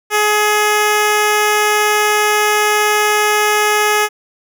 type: tone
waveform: 10% pulse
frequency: 421 Hz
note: G#4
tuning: 24 cents sharp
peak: -3 dBFS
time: 0.1-4.09 s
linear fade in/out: 50 ms
effects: none